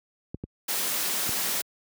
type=clicks; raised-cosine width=3 ms; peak=-20 dBFS; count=3; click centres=0.345 / 0.439 / 1.292 s
type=high-pass noise; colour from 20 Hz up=white; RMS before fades=-28 dBFS; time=0.68-1.62 s; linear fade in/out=10 ms; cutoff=150 Hz; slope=24 dB/octave
effects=high-pass 60 Hz 12 dB/octave